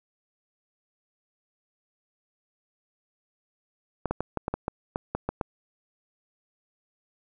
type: clicks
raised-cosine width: 1 ms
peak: -13 dBFS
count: 11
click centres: 4.057 / 4.11 / 4.206 / 4.373 / 4.481 / 4.54 / 4.681 / 4.959 / 5.15 / 5.29 / 5.412 s
effects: none